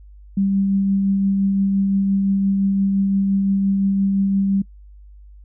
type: tone with tremolo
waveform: sine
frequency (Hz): 196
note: G3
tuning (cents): 0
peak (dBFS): -14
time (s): 0.37-4.62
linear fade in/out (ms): 5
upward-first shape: triangle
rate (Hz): 5.8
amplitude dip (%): 25
effects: noise-tail reverb RT60 0.1 s tail -23 dB re dry + added 50 Hz sine -40 dBFS peak until 5.44 s